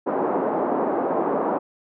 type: band-pass noise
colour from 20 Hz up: pink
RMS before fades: -23 dBFS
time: 0.06-1.59 s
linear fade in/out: 20 ms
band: 260 to 1000 Hz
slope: 24 dB/octave
effects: none